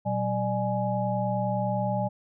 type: tone cluster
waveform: sine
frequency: 120.5 / 190.2 / 598 / 836 Hz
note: B2 / F#3 / D5 / G#5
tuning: -42 / +48 / +31 / +11 cents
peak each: -30 dBFS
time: 0.05-2.09 s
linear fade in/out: 20 ms
effects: none